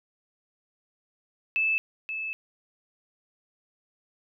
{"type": "tone pair in turn", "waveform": "sine", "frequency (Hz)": [2624, 2614], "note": ["E7", "E7"], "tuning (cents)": [-9, -15], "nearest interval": "unison", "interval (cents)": 6, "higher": "first", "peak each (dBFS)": [-22, -30], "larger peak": "first", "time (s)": [[1.56, 1.78], [2.09, 2.33]], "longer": "second", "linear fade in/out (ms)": 0, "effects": []}